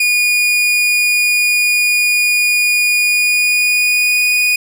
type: tone with pitch glide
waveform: 40% pulse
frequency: 2448 to 2469 Hz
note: D#7 to D#7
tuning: -29 to -14 cents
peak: -10 dBFS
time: 0-4.56 s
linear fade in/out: 5 ms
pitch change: +15 cents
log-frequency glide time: 2.97-4.26 s
effects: none